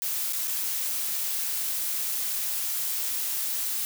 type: noise with dropouts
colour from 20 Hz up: blue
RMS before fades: -29 dBFS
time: 0.02-3.85 s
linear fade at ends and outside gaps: 0 ms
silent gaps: 0.325-0.332 / 0.474-0.479 s
effects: none